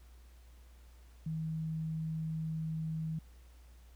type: tone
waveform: sine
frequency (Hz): 159.4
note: D#3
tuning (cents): +42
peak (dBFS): -34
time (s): 1.26-3.19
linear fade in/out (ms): 5
effects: added 60 Hz sine -54 dBFS peak until 3.95 s + pink hiss -67 dBFS RMS until 3.95 s